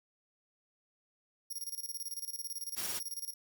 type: tone with tremolo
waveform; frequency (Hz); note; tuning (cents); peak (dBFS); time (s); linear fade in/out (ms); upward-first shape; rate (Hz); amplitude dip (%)
5% pulse; 5600; F8; +4; -31; 1.5-3.34; 10; square; 18; 80
type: noise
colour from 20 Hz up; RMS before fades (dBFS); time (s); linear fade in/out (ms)
white; -39; 2.76-3; 20
effects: none